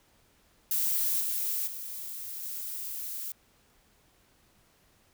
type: noise with level steps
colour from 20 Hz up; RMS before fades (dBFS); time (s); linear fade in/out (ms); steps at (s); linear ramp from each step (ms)
violet; -28 / -31 / -39 / -37; 0.71-3.32; 2; 1.2 / 1.66 / 2.42; 20
effects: pink hiss -65 dBFS RMS until 5.13 s